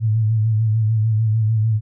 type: tone with vibrato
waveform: sine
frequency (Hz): 110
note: A2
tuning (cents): 0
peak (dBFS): -14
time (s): 0-1.81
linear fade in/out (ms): 50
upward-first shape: sine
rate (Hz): 6.7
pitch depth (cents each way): 52
effects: none